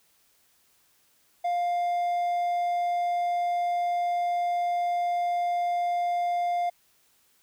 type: tone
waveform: triangle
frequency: 702 Hz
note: F5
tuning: 9 cents sharp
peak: -22 dBFS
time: 1.44-6.7 s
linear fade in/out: 10 ms
effects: white hiss -65 dBFS RMS until 7.42 s